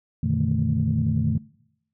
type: tone cluster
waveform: sine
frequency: 90.8 / 119.1 / 146.8 / 157.3 / 220.6 Hz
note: F#2 / A#2 / D3 / D#3 / A3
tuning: -32 / +38 / 0 / +19 / +5 cents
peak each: -26 dBFS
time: 0.23-1.38 s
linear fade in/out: 5 ms
effects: noise-tail reverb RT60 0.8 s tail -23 dB re dry + tanh soft clip ceiling -10 dBFS